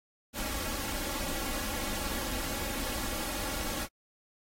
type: noise with comb filter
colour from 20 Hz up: pink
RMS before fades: -35 dBFS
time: 0.33-3.88 s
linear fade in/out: 50 ms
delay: 3.6 ms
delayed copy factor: +0.65
effects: AAC 48 kbps